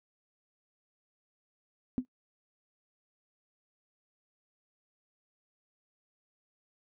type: tone with exponential decay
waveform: sine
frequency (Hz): 253.4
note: B3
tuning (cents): +45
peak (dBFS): -22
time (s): 1.98-2.05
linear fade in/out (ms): 0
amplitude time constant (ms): 15
effects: noise-tail reverb RT60 0.1 s tail -17 dB re dry